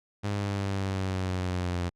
sawtooth exponential sweep, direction down, 102.7 to 87.31 Hz, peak -24 dBFS, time 0.23-1.9 s, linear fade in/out 20 ms, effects low-pass 7000 Hz 12 dB/octave + Opus 48 kbps

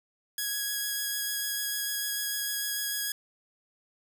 5% pulse tone with vibrato, 1661.2 Hz, G#6, in tune, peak -19 dBFS, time 0.38-3.12 s, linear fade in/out 2 ms, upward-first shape sine, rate 6.7 Hz, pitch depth 10 cents each way, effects none

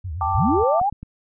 sine tone with vibrato, 83.5 Hz, E2, 23 cents sharp, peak -26 dBFS, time 0.04-0.64 s, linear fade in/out 10 ms, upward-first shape triangle, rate 8.5 Hz, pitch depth 270 cents each way
sine chord, G suspended second, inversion none, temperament just, 784 / 882 / 1176 Hz, G5 / A5 / D6, 0 / +4 / +2 cents, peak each -24 dBFS, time 0.21-0.8 s, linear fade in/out 2 ms
sine linear sweep, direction up, 51.91 to 848 Hz, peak -17 dBFS, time 0.34-0.9 s, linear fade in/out 10 ms
clicks, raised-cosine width 5 ms, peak -22 dBFS, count 3, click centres 0.815 / 0.926 / 1.03 s
effects none

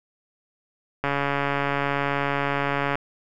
click train, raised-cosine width 0.5 ms, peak -9 dBFS, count 271, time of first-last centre 1.04-2.955 s, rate 141 Hz, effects none

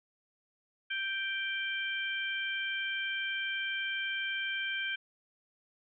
harmonic tone, 784 Hz, G5, in tune, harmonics 2 / 3 / 4, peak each -35 / -37 / -38 dBFS, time 0.9-4.96 s, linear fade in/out 10 ms, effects none

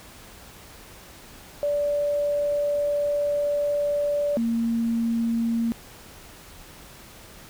sine tone pair in turn, 581 / 230.6 Hz, D5 / A#3, -19 / -19 cents, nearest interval octave + major third, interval 1600 cents, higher first, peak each -21 dBFS, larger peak neither, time 1.63-4.37 / 4.37-5.72 s, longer first, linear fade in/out 0 ms, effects pink hiss -46 dBFS RMS until 7.49 s

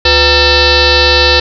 sine tone with frequency modulation, 2217 Hz, C#7, in tune, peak -5 dBFS, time 0.05-1.4 s, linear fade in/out 5 ms, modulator 429 Hz, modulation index 5.7, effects none

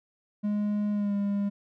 triangle tone with pitch glide, 207.7 to 201.7 Hz, G#3 to G3, 0 to +50 cents, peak -23 dBFS, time 0.43-1.5 s, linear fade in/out 20 ms, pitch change -50 cents, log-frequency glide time 0.92-1.14 s, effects none

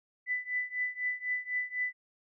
sine tone with tremolo, 1993 Hz, B6, 15 cents sharp, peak -27 dBFS, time 0.26-1.93 s, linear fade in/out 50 ms, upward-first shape triangle, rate 4 Hz, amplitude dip 95%, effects none

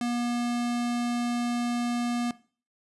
square tone, 240 Hz, B3, 49 cents flat, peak -27 dBFS, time 0.01-2.31 s, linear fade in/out 2 ms, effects noise-tail reverb RT60 0.4 s tail -18 dB re dry + resampled to 24000 Hz

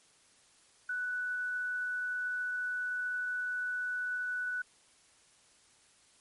sine tone, 1485 Hz, F#6, 6 cents sharp, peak -32 dBFS, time 0.89-4.62 s, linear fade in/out 5 ms, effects white hiss -64 dBFS RMS until 6.2 s + MP3 48 kbps

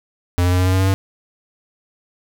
square tone with pitch steps, 88.3 / 89.43 / 90.57 / 91.73 / 92.9 / 94.09 / 95.3 / 96.51 Hz, F2 / F2 / F#2 / F#2 / F#2 / F#2 / G2 / G2, +20 / +42 / -36 / -14 / +7 / +30 / -48 / -27 cents, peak -14 dBFS, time 0.38-0.94 s, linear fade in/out 0 ms, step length 70 ms, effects none

